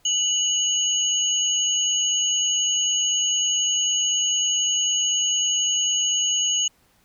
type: tone pair together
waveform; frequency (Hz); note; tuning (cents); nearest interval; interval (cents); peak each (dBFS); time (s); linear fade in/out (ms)
sine; 2953 / 6629; F#7 / G#8; -4 / -4; octave + major second; 1400; -22; 0.05-6.68; 5
effects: pink hiss -61 dBFS RMS until 7.04 s